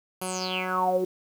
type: tone with low-pass filter sweep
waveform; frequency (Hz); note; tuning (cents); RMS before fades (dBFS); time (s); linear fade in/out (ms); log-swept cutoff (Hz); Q
10% pulse; 185; F#3; 0; -27; 0.21-1.05; 10; 12000 to 370; 9.2
effects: 8-bit